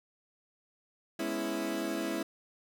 30% pulse chord, C# minor seventh, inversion second, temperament equal, 207.7 / 246.9 / 277.2 / 329.6 Hz, G#3 / B3 / C#4 / E4, 0 / 0 / 0 / 0 cents, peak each -37 / -38 / -36 / -32 dBFS, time 1.19-2.23 s, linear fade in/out 5 ms, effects none

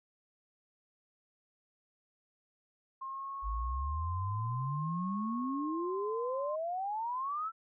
sine tone with vibrato, 1063 Hz, C6, 27 cents sharp, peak -38 dBFS, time 3.01-6.56 s, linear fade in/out 10 ms, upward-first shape sine, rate 0.55 Hz, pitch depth 56 cents each way
sine exponential sweep, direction up, 49.92 to 1353 Hz, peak -33 dBFS, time 3.42-7.52 s, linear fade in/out 50 ms
effects none

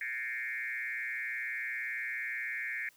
sine tone with frequency modulation, 1975.5 Hz, B6, in tune, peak -34 dBFS, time 0.01-2.89 s, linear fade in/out 2 ms, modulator 123 Hz, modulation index 2.6, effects white hiss -64 dBFS RMS until 2.96 s

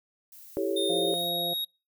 violet noise, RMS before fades -49 dBFS, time 0.32-1.29 s, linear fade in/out 2 ms
sine chord, A dominant seventh, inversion second, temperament equal, 329.6 / 392 / 440 / 554.4 Hz, E4 / G4 / A4 / C#5, 0 / 0 / 0 / 0 cents, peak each -32 / -29 / -34 / -32 dBFS, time 0.57-1.14 s, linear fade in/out 0 ms
square tone with pitch glide, 3649 to 3773 Hz, A#7 to A#7, -38 to +20 cents, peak -29 dBFS, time 0.76-1.65 s, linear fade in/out 10 ms, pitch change +58 cents, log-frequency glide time 0.91-1.27 s
harmonic tone, 173.3 Hz, F3, 13 cents flat, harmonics 1 / 2 / 3 / 4, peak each -40 / -39 / -36 / -35 dBFS, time 0.89-1.54 s, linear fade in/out 10 ms
effects noise-tail reverb RT60 0.3 s tail -26 dB re dry

